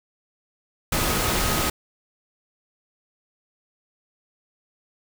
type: tone in noise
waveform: sine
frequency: 1261 Hz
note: D#6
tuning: 23 cents sharp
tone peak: -33 dBFS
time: 0.92-1.7 s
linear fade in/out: 5 ms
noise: pink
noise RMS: -23 dBFS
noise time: 0.92-1.7 s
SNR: -13 dB
effects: none